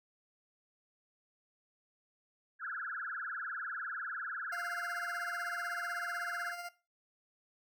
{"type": "tone with vibrato", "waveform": "sine", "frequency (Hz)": 1491, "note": "F#6", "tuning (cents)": 13, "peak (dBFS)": -37, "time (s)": [2.59, 6.55], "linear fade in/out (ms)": 50, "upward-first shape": "triangle", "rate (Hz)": 20, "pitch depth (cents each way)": 270}
{"type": "tone with tremolo", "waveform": "20% pulse", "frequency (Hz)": 698.5, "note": "F5", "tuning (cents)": 0, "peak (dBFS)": -35, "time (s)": [4.52, 6.69], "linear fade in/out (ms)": 5, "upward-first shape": "sine", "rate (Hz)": 16, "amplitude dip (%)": 45}
{"effects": ["noise-tail reverb RT60 0.3 s tail -17 dB re dry"]}